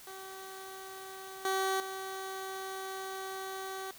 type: tone with level steps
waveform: 15% pulse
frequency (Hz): 382.9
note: G4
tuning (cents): -41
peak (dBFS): -38 / -23 / -32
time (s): 0.07-3.91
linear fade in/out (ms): 2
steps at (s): 1.45 / 1.8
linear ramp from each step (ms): 2
effects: white hiss -53 dBFS RMS until 3.98 s